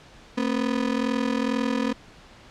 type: ring-modulated tone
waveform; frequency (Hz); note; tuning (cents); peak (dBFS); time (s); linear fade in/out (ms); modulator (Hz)
35% pulse; 246.9; B3; 0; -18; 0.37-1.93; 10; 21.1
effects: pink hiss -49 dBFS RMS until 2.5 s + low-pass 5000 Hz 12 dB/octave